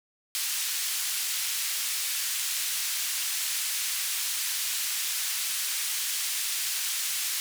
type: band-pass noise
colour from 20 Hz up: white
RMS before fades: -30 dBFS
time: 0.35-7.4 s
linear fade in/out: 0 ms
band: 2000 to 12000 Hz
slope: 12 dB/octave
effects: none